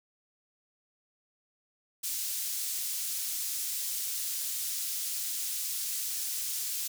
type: high-pass noise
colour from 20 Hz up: pink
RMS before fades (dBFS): -34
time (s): 2.03-6.88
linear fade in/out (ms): 10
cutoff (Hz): 6100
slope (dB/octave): 12
effects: none